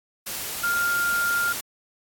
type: tone in noise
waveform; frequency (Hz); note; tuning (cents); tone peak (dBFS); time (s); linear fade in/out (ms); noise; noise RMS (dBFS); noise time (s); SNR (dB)
sine; 1400; F6; +4; -21; 0.63-1.53; 10; white; -31; 0.26-1.61; +7
effects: AAC 64 kbps